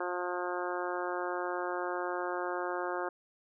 harmonic tone, 178.4 Hz, F3, 37 cents sharp, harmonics 2 / 3 / 4 / 5 / 6 / 7 / 8 / 9, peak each -37 / -39 / -40 / -41 / -42 / -42 / -43 / -44 dBFS, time 0-3.09 s, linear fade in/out 5 ms, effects none

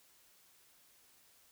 silence, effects white hiss -66 dBFS RMS until 1.51 s

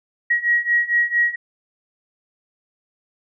sine beating tone pair, 1900 / 1904.4 Hz, A#6 / A#6, +33 / +37 cents, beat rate 4.4 Hz, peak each -20 / -18 dBFS, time 0.3-1.36 s, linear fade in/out 10 ms, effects none

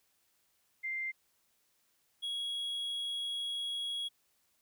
sine / triangle tone pair in turn, 2093 / 3322 Hz, C7 / G#7, 0 / 0 cents, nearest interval minor sixth, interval 800 cents, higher second, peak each -34 / -33 dBFS, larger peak second, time 0.83-1.12 / 2.22-4.09 s, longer second, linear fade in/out 20 ms, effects white hiss -74 dBFS RMS until 4.61 s

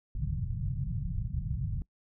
white low-pass noise, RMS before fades -33 dBFS, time 0.15-1.82 s, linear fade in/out 2 ms, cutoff 160 Hz, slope 48 dB/octave, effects noise-tail reverb RT60 0.1 s tail -23 dB re dry

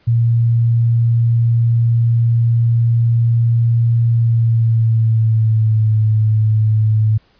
sine tone with pitch glide, 116.54 to 108.74 Hz, A#2 to A2, 0 to -20 cents, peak -10 dBFS, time 0.07-7.18 s, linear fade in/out 10 ms, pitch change -120 cents, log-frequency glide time 4.07-5.95 s, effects pink hiss -55 dBFS RMS until 7.39 s + resampled to 11025 Hz

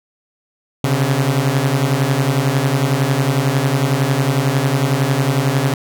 sawtooth beating tone pair, 130 / 141 Hz, C3 / C#3, -11 / +30 cents, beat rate 11 Hz, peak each -13 dBFS, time 0.84-5.74 s, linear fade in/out 2 ms, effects none

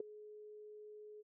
sine tone with ADSR envelope, 422.9 Hz, G#4, 31 cents sharp, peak -33 dBFS, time 0-1.23 s, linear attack 3 ms, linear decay 9 ms, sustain -18 dB, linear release 30 ms, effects none

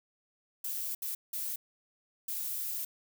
violet noise bursts at uneven times, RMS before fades -36 dBFS, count 4, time 0.64-0.95 / 1.02-1.15 / 1.33-1.56 / 2.28-2.85 s, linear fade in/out 5 ms, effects none

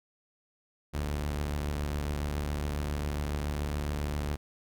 sawtooth tone pair together, 40.33 / 73.42 Hz, E1 / D2, -37 / 0 cents, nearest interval minor seventh, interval 1037 cents, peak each -35 / -27 dBFS, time 0.93-4.37 s, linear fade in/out 20 ms, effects none

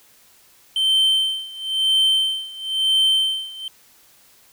triangle tone with tremolo, 3106 Hz, G7, 17 cents flat, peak -12 dBFS, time 0.76-3.68 s, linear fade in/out 2 ms, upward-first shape sine, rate 0.99 Hz, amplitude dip 90%, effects white hiss -53 dBFS RMS until 4.52 s

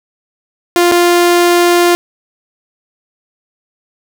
sawtooth tone with dropouts, 349.2 Hz, F4, in tune, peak -3 dBFS, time 0.76-1.95 s, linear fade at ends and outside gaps 0 ms, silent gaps 0.914-0.92 s, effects none

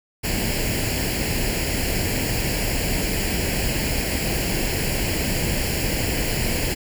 pink noise with comb filter, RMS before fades -23 dBFS, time 0.23-6.75 s, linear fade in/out 20 ms, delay 0.41 ms, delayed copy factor +0.75, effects none

